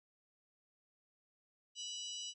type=harmonic tone with a mistuned harmonic; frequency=984 Hz; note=B5; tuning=7 cents flat; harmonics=3 / 4 / 5 / 6 / 7 / 8; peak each=-44 / -52 / -54 / -49 / -61 / -52 dBFS; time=1.75-2.34 s; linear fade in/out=50 ms; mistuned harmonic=6; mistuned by=-17 cents; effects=none